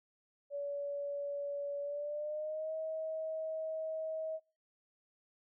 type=tone with pitch glide; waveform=sine; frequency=570 to 636.1 Hz; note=C#5 to D#5; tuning=+48 to +38 cents; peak=-36 dBFS; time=0.5-4.4 s; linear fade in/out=50 ms; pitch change=+190 cents; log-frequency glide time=1.81-2.74 s; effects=noise-tail reverb RT60 0.4 s tail -25 dB re dry